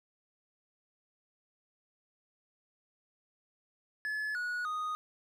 triangle tone with pitch steps, 1716 / 1459.7 / 1241.8 Hz, A6 / F#6 / D#6, -44 / -24 / -4 cents, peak -31 dBFS, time 4.05-4.95 s, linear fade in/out 0 ms, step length 300 ms, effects none

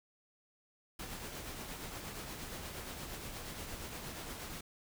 pink noise with tremolo, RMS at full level -43 dBFS, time 0.99-4.61 s, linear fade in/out 5 ms, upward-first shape triangle, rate 8.5 Hz, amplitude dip 40%, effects none

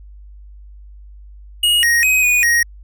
square tone with pitch steps, 2879 / 1875 / 2524 / 2465 / 1879 Hz, F#7 / A#6 / D#7 / D#7 / A#6, -48 / +10 / +24 / -17 / +13 cents, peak -12 dBFS, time 1.63-2.63 s, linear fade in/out 5 ms, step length 200 ms, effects added 50 Hz sine -36 dBFS peak until 2.83 s

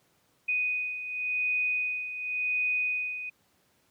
sine beating tone pair, 2489 / 2489.91 Hz, D#7 / D#7, 0 / +1 cents, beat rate 0.91 Hz, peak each -34 / -28 dBFS, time 0.48-3.3 s, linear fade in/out 10 ms, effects pink hiss -68 dBFS RMS until 3.9 s + high-pass 100 Hz 12 dB/octave

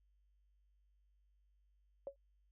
sine tone with exponential decay, 554.4 Hz, C#5, in tune, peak -37 dBFS, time 2.07-2.16 s, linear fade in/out 1 ms, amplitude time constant 18 ms, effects added 50 Hz sine -70 dBFS peak until 2.51 s

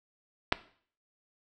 clicks, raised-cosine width 0.3 ms, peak -14 / -6 dBFS, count 2, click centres 0.522 / 0.525 s, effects noise-tail reverb RT60 0.5 s tail -17 dB re dry

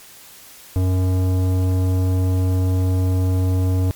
sine tone with tanh clipping, 92.5 Hz, F#2, in tune, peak -17 dBFS, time 0.76-3.91 s, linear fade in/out 0 ms, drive 15 dB, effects white hiss -43 dBFS RMS until 3.95 s + MP3 96 kbps

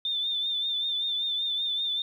sine tone with vibrato, 3572 Hz, A7, 25 cents sharp, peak -26 dBFS, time 0.05-2.02 s, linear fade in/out 2 ms, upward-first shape triangle, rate 5.2 Hz, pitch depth 56 cents each way, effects 10-bit

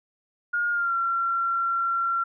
sine tone with pitch glide, 1424 to 1366 Hz, F6 to F6, +33 to -39 cents, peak -22 dBFS, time 0.53-2.24 s, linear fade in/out 10 ms, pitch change -72 cents, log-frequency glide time 0.71-0.94 s, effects none

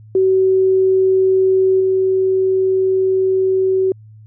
sine tone with level steps, 378.7 Hz, F#4, 40 cents sharp, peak -10 / -12 dBFS, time 0.15-3.92 s, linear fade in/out 2 ms, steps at 1.8 s, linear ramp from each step 5 ms, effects added 108 Hz sine -38 dBFS peak until 4.26 s

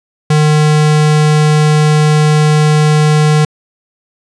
square tone, 152 Hz, D#3, 40 cents flat, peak -7 dBFS, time 0.3-3.45 s, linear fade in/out 5 ms, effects resampled to 22050 Hz

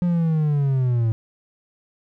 triangle linear sweep, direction down, 178.3 to 110 Hz, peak -15 dBFS, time 0.02-1.12 s, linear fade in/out 0 ms, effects none

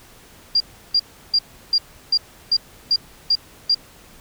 sine tone bursts, 4781 Hz, D8, 30 cents sharp, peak -13 dBFS, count 9, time 0.55-3.747 s, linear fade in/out 5 ms, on 53 ms, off 340 ms, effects pink hiss -47 dBFS RMS until 4.2 s

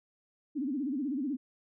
sine tone with vibrato, 274.8 Hz, C#4, 15 cents flat, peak -30 dBFS, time 0.55-1.37 s, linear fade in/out 20 ms, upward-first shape sine, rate 16 Hz, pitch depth 190 cents each way, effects none

